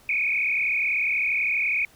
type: tone with frequency modulation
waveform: sine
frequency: 2349 Hz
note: D7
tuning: in tune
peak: -21 dBFS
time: 0.09-1.85 s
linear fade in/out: 2 ms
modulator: 36.1 Hz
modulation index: 4.3
effects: pink hiss -55 dBFS RMS until 1.95 s